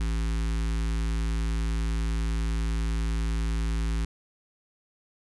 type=tone with notch filter; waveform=square; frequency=55 Hz; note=A1; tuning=in tune; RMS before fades=-27 dBFS; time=0-4.05 s; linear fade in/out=5 ms; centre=610 Hz; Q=0.78; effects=resampled to 24000 Hz